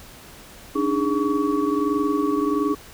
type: tone cluster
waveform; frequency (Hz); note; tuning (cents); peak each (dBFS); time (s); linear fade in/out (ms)
sine; 286.7 / 308.1 / 412.3 / 1129; D4 / D#4 / G#4 / C#6; -42 / -17 / -13 / +31; -23 / -24 / -25 / -27; 0.75-2.75; 10
effects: pink hiss -44 dBFS RMS until 2.93 s